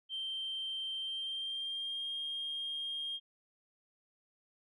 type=tone with pitch glide; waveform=sine; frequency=3136 to 3224 Hz; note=G7 to G7; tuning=0 to +48 cents; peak=-35 dBFS; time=0.09-3.2 s; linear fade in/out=50 ms; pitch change=+48 cents; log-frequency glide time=0.98-2.08 s; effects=tanh soft clip ceiling -32 dBFS